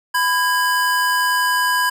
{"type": "tone pair together", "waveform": "square", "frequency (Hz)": [1000, 1636.4], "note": ["B5", "G#6"], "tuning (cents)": [21, -26], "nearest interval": "major sixth", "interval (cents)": 853, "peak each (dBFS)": -19, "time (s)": [0.14, 1.9], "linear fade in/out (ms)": 10, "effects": []}